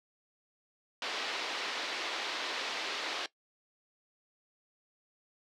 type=band-pass noise; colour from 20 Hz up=white; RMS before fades=-37 dBFS; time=1.02-3.26 s; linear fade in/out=2 ms; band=310 to 4300 Hz; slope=24 dB/octave; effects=noise-tail reverb RT60 0.1 s tail -18 dB re dry